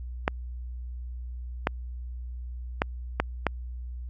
clicks, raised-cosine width 0.5 ms, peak -7 dBFS, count 5, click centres 0.279 / 1.671 / 2.819 / 3.2 / 3.467 s, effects added 61 Hz sine -34 dBFS peak until 4.09 s

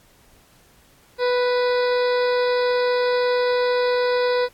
harmonic tone with a mistuned harmonic, 493.9 Hz, B4, in tune, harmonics 1 / 2 / 3 / 4 / 5 / 7 / 8 / 9 / 10, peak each -18 / -27 / -30 / -33 / -37 / -40 / -35 / -38 / -39 dBFS, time 1.18-4.49 s, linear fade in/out 50 ms, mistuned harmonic 9, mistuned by -22 cents, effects pink hiss -55 dBFS RMS until 4.53 s + AAC 64 kbps

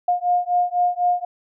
sine beating tone pair, 710 / 714 Hz, F5 / F5, +28 / +38 cents, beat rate 4 Hz, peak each -20 dBFS, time 0.08-1.25 s, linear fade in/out 5 ms, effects none

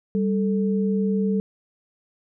sine tone pair together, 196 / 440 Hz, G3 / A4, 0 / 0 cents, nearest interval octave + major second, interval 1400 cents, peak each -20 / -26 dBFS, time 0.15-1.4 s, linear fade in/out 0 ms, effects none

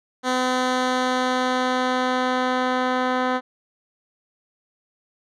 10% pulse tone with low-pass filter sweep, 254.2 Hz, C4, 50 cents flat, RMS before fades -22 dBFS, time 0.23-3.41 s, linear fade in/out 50 ms, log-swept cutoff 6600 to 2500 Hz, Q 0.76, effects none

